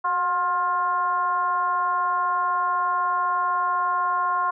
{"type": "tone with frequency modulation", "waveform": "sine", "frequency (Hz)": 1063, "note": "C6", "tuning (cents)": 27, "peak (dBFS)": -20, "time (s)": [0.04, 4.51], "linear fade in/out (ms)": 10, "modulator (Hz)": 342, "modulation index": 0.73, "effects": []}